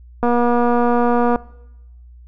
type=click train; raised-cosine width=1 ms; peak=-5 dBFS; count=272; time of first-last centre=0.23-1.359 s; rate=240 Hz; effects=noise-tail reverb RT60 0.9 s tail -21 dB re dry + added 60 Hz sine -39 dBFS peak until 2.27 s